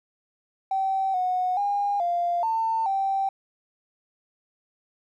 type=tone with pitch steps; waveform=triangle; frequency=771 / 733 / 810 / 696 / 899 / 779 Hz; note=G5 / F#5 / G#5 / F5 / A5 / G5; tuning=-29 / -16 / -43 / -6 / +37 / -11 cents; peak=-18 dBFS; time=0.71-3.29 s; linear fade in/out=5 ms; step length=430 ms; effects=tanh soft clip ceiling -20 dBFS